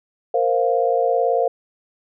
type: chord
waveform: sine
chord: Bb suspended second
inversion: none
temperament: just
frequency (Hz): 466.2 / 524.4 / 699.2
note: Bb4 / C5 / F5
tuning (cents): 0 / +4 / +2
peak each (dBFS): -20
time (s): 0.34-1.48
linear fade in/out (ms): 5
effects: none